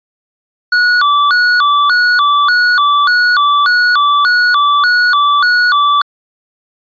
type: tone with vibrato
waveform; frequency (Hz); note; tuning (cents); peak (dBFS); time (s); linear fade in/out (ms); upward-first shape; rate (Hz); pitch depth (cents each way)
square; 1301; E6; -23; -8; 0.72-6.02; 5; square; 1.7; 200
effects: resampled to 11025 Hz